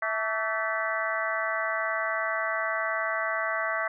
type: harmonic tone with a mistuned harmonic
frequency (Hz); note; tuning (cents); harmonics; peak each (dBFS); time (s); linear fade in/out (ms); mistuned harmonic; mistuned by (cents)
219; A3; -8; 3 / 4 / 5 / 6 / 7 / 8 / 9; -32 / -40 / -33 / -36 / -33 / -37 / -32; 0.02-3.88; 5; 5; +66
effects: none